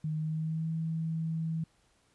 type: tone with pitch glide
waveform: sine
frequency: 155.2 to 161.79 Hz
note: D#3 to E3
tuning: -4 to -32 cents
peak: -30 dBFS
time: 0.04-1.64 s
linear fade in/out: 5 ms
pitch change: +72 cents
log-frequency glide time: 0.15-0.71 s
effects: pink hiss -69 dBFS RMS until 2.14 s + resampled to 24000 Hz